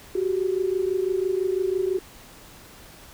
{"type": "tone pair together", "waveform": "sine", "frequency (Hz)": [368.8, 394.8], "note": ["F#4", "G4"], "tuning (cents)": [-6, 12], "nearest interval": "minor second", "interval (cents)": 118, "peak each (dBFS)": [-23, -26], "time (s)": [0.15, 1.99], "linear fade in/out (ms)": 5, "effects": ["pink hiss -47 dBFS RMS until 3.13 s"]}